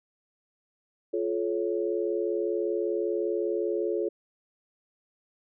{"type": "chord", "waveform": "sine", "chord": "F augmented", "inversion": "none", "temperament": "equal with one note detuned", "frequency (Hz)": [349.2, 429.2, 554.4], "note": ["F4", "A4", "C#5"], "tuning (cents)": [0, -43, 0], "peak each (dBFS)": [-29, -29, -33], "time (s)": [1.13, 4.09], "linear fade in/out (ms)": 10, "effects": []}